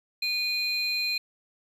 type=tone pair together; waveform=triangle; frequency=2456 / 4130 Hz; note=D#7 / C8; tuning=-23 / -23 cents; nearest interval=major sixth; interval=900 cents; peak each=-27 dBFS; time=0.22-1.18 s; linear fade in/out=5 ms; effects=none